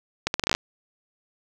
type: accelerating click train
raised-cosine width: 0.2 ms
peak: -5 dBFS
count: 10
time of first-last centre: 0.27-0.549 s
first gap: 71 ms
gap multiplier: 0.77
effects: none